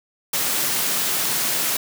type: high-pass noise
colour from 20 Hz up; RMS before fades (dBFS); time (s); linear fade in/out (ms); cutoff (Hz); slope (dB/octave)
white; -22; 0.33-1.77; 5; 110; 48
effects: none